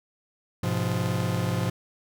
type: chord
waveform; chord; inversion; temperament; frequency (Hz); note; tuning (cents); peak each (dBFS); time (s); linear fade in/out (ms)
45% pulse; F diminished; first; just; 104.77 / 125.72 / 174.61; Ab2 / Cb3 / F3; +16 / +31 / 0; -29; 0.63-1.7; 5
effects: none